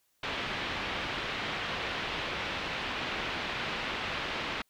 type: low-pass noise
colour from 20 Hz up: white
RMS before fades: -35 dBFS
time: 0.23-4.62 s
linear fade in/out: 5 ms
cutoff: 3300 Hz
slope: 24 dB/octave
effects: white hiss -73 dBFS RMS until 4.69 s